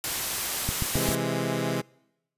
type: noise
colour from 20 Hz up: white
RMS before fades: -29 dBFS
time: 0.04-1.15 s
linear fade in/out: 0 ms
type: click train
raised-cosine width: 5 ms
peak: -15 dBFS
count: 4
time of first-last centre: 0.69-1.089 s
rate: 7.51 Hz
type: chord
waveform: 15% pulse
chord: C augmented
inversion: none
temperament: equal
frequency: 130.81 / 164.81 / 207.7 Hz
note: C3 / E3 / G#3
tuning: 0 / 0 / 0 cents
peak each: -23 / -24 / -25 dBFS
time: 0.94-1.82 s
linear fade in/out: 20 ms
effects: noise-tail reverb RT60 0.9 s tail -26 dB re dry + resampled to 32000 Hz